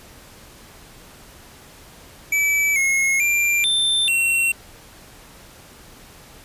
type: tone with pitch steps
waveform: square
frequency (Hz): 2303 / 2166 / 2374 / 3564 / 2724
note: D7 / C#7 / D7 / A7 / F7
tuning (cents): -34 / -41 / +18 / +22 / -44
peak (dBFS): -17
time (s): 2.32-4.52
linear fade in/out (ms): 5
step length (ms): 440
effects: pink hiss -45 dBFS RMS until 6.44 s + resampled to 32000 Hz